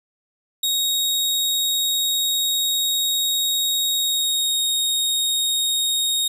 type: tone with pitch glide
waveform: sawtooth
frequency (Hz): 3765 to 3735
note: A#7 to A#7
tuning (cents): +16 to +3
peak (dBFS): -16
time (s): 0.63-6.28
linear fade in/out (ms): 5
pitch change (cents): -13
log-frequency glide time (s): 3.95-4.61
effects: none